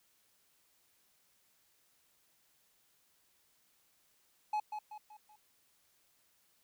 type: tone with echo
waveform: triangle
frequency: 848 Hz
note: G#5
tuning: 36 cents sharp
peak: -29 dBFS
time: 4.53-4.6 s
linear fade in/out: 5 ms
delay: 190 ms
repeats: 4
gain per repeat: -7 dB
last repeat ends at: 5.36 s
effects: white hiss -72 dBFS RMS until 6.63 s